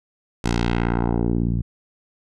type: tone with low-pass filter sweep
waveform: 10% pulse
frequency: 58.4 Hz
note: A#1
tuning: 4 cents sharp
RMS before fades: -21 dBFS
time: 0.44-1.62 s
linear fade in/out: 5 ms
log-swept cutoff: 8300 to 130 Hz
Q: 1.2
effects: none